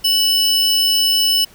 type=tone pair together; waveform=square; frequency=2962 / 5266 Hz; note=F#7 / E8; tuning=+1 / -3 cents; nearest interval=minor seventh; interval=996 cents; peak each=-16 dBFS; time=0.04-1.45 s; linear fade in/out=10 ms; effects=pink hiss -46 dBFS RMS until 1.54 s